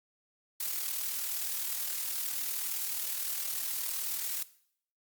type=noise with amplitude modulation; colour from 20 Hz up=blue; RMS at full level=-32 dBFS; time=0.6-4.43 s; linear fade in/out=5 ms; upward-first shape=sine; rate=39.3 Hz; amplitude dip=55%; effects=noise-tail reverb RT60 0.6 s tail -17 dB re dry + Opus 48 kbps